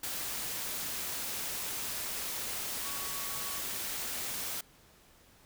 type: tone in noise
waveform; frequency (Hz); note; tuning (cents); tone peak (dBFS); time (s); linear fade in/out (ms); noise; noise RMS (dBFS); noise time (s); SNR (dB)
sine; 1123; C#6; +22; -46; 2.85-3.6; 5; white; -37; 0.03-4.61; -12
effects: pink hiss -61 dBFS RMS until 5.45 s